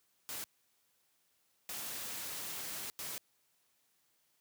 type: noise bursts at uneven times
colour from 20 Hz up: white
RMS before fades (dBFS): -42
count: 3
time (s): 0.29-0.44 / 1.69-2.9 / 2.99-3.18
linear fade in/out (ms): 0
effects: white hiss -75 dBFS RMS until 4.4 s + high-pass 80 Hz 12 dB/octave